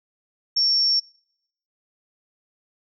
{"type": "tone", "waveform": "sine", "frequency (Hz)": 5470, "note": "F8", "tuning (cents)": -37, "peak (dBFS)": -17, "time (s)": [0.56, 1], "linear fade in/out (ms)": 10, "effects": ["noise-tail reverb RT60 0.7 s tail -23 dB re dry"]}